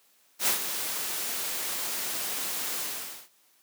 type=noise with ADSR envelope; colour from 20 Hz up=white; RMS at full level=-23 dBFS; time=0.39-3.29 s; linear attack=81 ms; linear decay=110 ms; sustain=-9 dB; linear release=480 ms; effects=white hiss -64 dBFS RMS until 3.62 s + high-pass 200 Hz 12 dB/octave